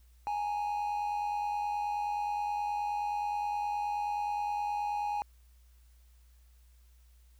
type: tone pair together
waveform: triangle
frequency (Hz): 830.6 / 920.1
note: G#5 / A#5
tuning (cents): 0 / -23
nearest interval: major second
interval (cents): 177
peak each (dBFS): -29 / -39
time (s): 0.27-5.22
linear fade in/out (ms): 0
effects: added 60 Hz sine -57 dBFS peak until 7.39 s + white hiss -71 dBFS RMS until 7.39 s